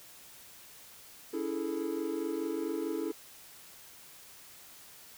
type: chord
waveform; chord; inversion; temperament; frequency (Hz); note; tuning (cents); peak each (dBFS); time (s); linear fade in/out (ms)
triangle; A major seventh; first; equal with one note detuned; 282.8 / 329.6 / 415.3 / 440; C#4 / E4 / G#4 / A4; +35 / 0 / 0 / 0; -37 / -33 / -38 / -36; 1.33-3.12; 10
effects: white hiss -53 dBFS RMS until 5.17 s